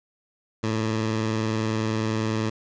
15% pulse tone with vibrato, 110 Hz, A2, in tune, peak -17 dBFS, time 0.63-2.5 s, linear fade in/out 10 ms, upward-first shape square, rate 20 Hz, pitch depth 37 cents each way, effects resampled to 16000 Hz + 8-bit

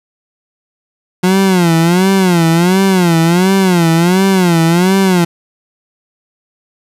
30% pulse tone with vibrato, 178.3 Hz, F3, 36 cents sharp, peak -5 dBFS, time 1.23-5.25 s, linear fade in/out 10 ms, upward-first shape sine, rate 1.4 Hz, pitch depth 150 cents each way, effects resampled to 32000 Hz + 7-bit

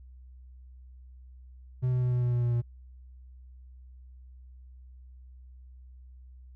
triangle tone with pitch steps, 126.6 / 125.51 / 124.43 / 123.35 / 122.29 / 121.23 / 120.19 / 119.15 Hz, B2 / B2 / B2 / B2 / B2 / B2 / B2 / A#2, +43 / +28 / +13 / -2 / -17 / -32 / -47 / +38 cents, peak -22 dBFS, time 1.82-2.62 s, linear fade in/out 20 ms, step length 100 ms, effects added 63 Hz sine -47 dBFS peak until 6.55 s

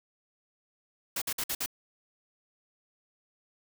white noise bursts, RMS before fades -32 dBFS, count 5, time 1.16-1.661 s, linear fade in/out 5 ms, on 57 ms, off 54 ms, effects none

